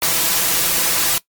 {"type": "noise with comb filter", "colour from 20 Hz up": "white", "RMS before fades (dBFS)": -17, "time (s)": [0.02, 1.18], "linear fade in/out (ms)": 2, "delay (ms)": 6, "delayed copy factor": 0.65, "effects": ["noise-tail reverb RT60 0.1 s tail -19 dB re dry", "MP3 96 kbps"]}